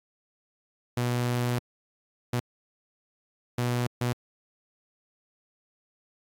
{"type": "tone bursts at uneven times", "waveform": "sawtooth", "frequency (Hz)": 121.8, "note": "B2", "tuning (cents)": -24, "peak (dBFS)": -21, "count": 4, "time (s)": [[0.97, 1.59], [2.33, 2.4], [3.58, 3.87], [4.01, 4.13]], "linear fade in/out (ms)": 5, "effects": ["AAC 64 kbps"]}